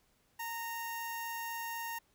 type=tone with notch filter; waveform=10% pulse; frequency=924 Hz; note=A#5; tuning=16 cents flat; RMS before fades=-40 dBFS; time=0.39-1.99 s; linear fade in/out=10 ms; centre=4100 Hz; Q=0.55; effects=pink hiss -72 dBFS RMS until 2.14 s